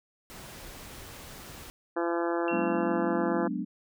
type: noise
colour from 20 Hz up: pink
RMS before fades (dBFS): -45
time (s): 0.3-1.7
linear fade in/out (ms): 0
type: harmonic tone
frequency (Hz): 170.1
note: F3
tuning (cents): -45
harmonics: 2 / 3 / 4 / 5 / 6 / 7 / 8 / 9 / 10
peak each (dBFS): -29 / -33 / -35 / -37 / -39 / -40 / -41 / -42 / -43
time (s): 1.96-3.48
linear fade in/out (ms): 10
type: tone with exponential decay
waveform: sine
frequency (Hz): 2728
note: F7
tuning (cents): -41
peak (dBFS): -33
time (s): 2.48-3.31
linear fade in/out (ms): 1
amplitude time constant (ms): 180
type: chord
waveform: sine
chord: G# half-diminished seventh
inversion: third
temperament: equal with one note detuned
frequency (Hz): 185 / 209.8 / 246.9 / 293.7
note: F#3 / G#3 / B3 / D4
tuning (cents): 0 / +18 / 0 / 0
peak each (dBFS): -35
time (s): 2.51-3.65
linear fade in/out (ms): 20
effects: none